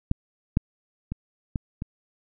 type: clicks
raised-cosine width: 5 ms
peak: -9 / -7 / -17 / -14 / -18 dBFS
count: 5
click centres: 0.114 / 0.571 / 1.12 / 1.558 / 1.821 s
effects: none